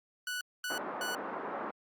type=tone bursts; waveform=sawtooth; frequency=1480 Hz; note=F#6; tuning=in tune; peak=-31 dBFS; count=3; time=0.27-1.15 s; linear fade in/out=2 ms; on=140 ms; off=230 ms
type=band-pass noise; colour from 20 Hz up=white; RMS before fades=-39 dBFS; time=0.7-1.71 s; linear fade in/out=5 ms; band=220 to 1300 Hz; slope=24 dB/octave
effects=Opus 48 kbps